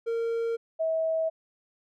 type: tone pair in turn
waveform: triangle / sine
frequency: 460.7 / 645.2 Hz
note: A#4 / E5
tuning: -20 / -37 cents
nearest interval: tritone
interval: 583 cents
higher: second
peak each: -24 / -24 dBFS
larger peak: neither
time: 0.06-0.57 / 0.79-1.3 s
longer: neither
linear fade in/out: 20 ms
effects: none